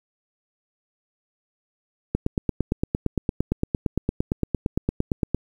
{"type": "click train", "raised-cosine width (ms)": 3, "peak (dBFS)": -8, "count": 29, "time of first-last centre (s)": [2.15, 5.346], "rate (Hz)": 8.76, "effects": ["8-bit"]}